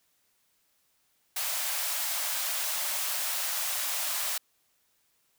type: high-pass noise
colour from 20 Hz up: white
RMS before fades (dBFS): -31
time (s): 1.36-4.38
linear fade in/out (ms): 5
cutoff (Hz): 560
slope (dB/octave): 96
effects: white hiss -71 dBFS RMS until 5.38 s